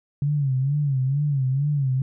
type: tone with vibrato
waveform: sine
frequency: 138.59 Hz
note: C#3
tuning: in tune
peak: -19 dBFS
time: 0.22-2.02 s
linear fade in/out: 2 ms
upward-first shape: sine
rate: 2.2 Hz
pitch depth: 120 cents each way
effects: none